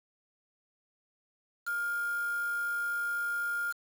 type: tone with quantisation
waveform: sine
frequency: 1408 Hz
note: F6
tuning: 14 cents sharp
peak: -30 dBFS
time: 1.66-3.73 s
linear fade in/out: 20 ms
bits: 7
effects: none